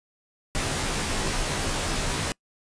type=noise with comb filter; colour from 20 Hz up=pink; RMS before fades=-27 dBFS; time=0.55-2.32 s; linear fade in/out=0 ms; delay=17 ms; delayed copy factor=-0.9; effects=noise-tail reverb RT60 0.1 s tail -25 dB re dry + resampled to 22050 Hz